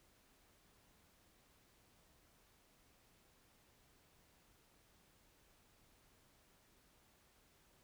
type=silence; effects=pink hiss -71 dBFS RMS until 7.83 s